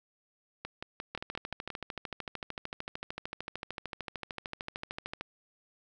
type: two click trains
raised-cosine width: 0.3 ms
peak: -21 / -22 dBFS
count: 55 / 7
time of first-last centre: 1.15-5.21 / 0.65-1.703 s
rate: 13.3 / 5.7 Hz
effects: none